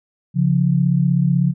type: tone pair together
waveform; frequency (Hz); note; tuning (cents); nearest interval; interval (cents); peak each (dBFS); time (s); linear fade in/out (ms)
sine; 138.8 / 174.88; C#3 / F3; +3 / +3; major third; 400; -16; 0.34-1.54; 50
effects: none